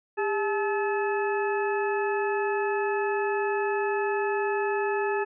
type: harmonic tone with a mistuned harmonic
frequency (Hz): 430.5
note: A4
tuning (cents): -38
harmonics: 1 / 2 / 3 / 4 / 6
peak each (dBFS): -26 / -30 / -37 / -33 / -39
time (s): 0.17-5.25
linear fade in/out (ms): 20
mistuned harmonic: 1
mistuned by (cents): -110
effects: none